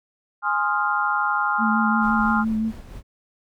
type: chord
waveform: sine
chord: F minor seventh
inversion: first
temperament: equal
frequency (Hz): 830.6 / 1046.5 / 1244.5 / 1396.9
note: Ab5 / C6 / Eb6 / F6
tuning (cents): 0 / 0 / 0 / 0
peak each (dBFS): -25 / -26 / -26 / -23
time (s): 0.42-2.45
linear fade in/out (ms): 50
type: tone with vibrato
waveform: sine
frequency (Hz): 220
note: A3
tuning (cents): 0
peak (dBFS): -20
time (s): 1.58-2.73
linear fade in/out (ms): 50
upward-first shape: triangle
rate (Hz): 5.8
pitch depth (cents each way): 27
type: noise with tremolo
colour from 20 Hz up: brown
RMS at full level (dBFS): -36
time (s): 2-3.03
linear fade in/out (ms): 50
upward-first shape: sine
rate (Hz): 4.4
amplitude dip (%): 40
effects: none